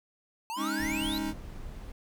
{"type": "exponential sweep", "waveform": "square", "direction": "up", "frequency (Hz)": [865, 4153], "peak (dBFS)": -34, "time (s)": [0.5, 1.18], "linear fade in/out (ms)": 0}
{"type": "chord", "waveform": "square", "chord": "Ab suspended fourth", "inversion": "none", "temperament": "equal with one note detuned", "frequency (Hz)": [207.7, 277.2, 313.7], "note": ["Ab3", "Db4", "Eb4"], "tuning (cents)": [0, 0, 14], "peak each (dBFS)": [-38, -37, -34], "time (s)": [0.56, 1.34], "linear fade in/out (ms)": 50}
{"type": "noise", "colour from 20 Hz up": "brown", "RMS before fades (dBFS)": -41, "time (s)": [0.79, 1.92], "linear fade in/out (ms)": 5}
{"effects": []}